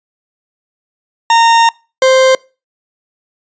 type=tone pair in turn; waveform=40% pulse; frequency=921 / 523 Hz; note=A#5 / C5; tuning=-21 / -1 cents; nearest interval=minor seventh; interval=980 cents; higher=first; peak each=-5 / -5 dBFS; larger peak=neither; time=1.3-1.69 / 2.02-2.35 s; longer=first; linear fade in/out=2 ms; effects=noise-tail reverb RT60 0.3 s tail -24 dB re dry + resampled to 16000 Hz